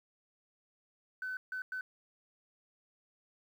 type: tone bursts at uneven times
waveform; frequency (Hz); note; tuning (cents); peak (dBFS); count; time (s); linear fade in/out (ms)
sine; 1513; F#6; +38; -35; 3; 1.22-1.37 / 1.52-1.62 / 1.72-1.81; 2
effects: tanh soft clip ceiling -32 dBFS + 11-bit